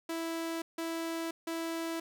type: tone bursts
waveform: sawtooth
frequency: 329.6 Hz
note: E4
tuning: in tune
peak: -30 dBFS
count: 3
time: 0.09-2 s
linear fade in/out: 5 ms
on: 530 ms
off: 160 ms
effects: none